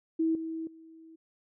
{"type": "tone with level steps", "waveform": "sine", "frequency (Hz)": 323.8, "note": "E4", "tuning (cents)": -31, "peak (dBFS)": [-24, -33, -49], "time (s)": [0.19, 1.16], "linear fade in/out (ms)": 10, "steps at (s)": [0.35, 0.67], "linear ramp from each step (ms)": 2, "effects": []}